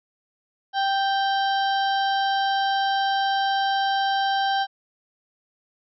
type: harmonic tone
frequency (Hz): 784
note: G5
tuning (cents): 0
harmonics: 1 / 2 / 4 / 5 / 6 / 7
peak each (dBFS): -21 / -28 / -31 / -35 / -39 / -40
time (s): 0.73-4.67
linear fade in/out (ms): 50
effects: none